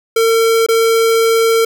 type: tone with dropouts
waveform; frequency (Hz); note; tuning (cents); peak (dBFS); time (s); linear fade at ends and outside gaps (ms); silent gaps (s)
square; 453.7; A#4; -47; -10; 0.16-1.65; 5; 0.664-0.686
effects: none